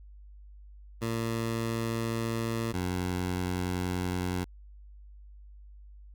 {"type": "tone pair in turn", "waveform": "15% pulse", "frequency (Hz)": [114.4, 90.65], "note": ["A#2", "F#2"], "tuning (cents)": [-32, -35], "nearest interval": "major third", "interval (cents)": 403, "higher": "first", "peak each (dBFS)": -23, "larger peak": "neither", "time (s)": [[1.01, 2.73], [2.73, 4.45]], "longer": "neither", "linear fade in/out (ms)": 20, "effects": ["added 50 Hz sine -47 dBFS peak until 6.14 s"]}